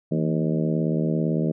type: harmonic tone with a mistuned harmonic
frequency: 77.8 Hz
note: D#2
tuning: in tune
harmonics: 2 / 3 / 4 / 5 / 6 / 7 / 8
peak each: -23 / -27 / -29 / -31 / -33 / -34 / -35 dBFS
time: 0.11-1.52 s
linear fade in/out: 10 ms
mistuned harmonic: 2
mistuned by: +86 cents
effects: none